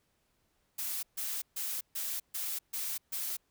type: noise bursts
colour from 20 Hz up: blue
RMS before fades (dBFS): -36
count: 7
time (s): 0.78-3.37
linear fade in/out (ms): 10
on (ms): 250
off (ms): 140
effects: pink hiss -75 dBFS RMS until 3.5 s